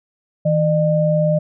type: tone pair together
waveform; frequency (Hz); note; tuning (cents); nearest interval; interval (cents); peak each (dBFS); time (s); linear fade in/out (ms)
sine; 160.24 / 605; E3 / D#5; -49 / -49; octave + major seventh; 2300; -16; 0.45-1.39; 10
effects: none